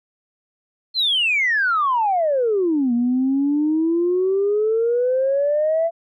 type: exponential two-way sweep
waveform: sine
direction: down then up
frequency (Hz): 4270 to 235.1 to 676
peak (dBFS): -15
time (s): 0.94-5.91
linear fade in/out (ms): 50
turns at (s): 2.93
effects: tanh soft clip ceiling -11 dBFS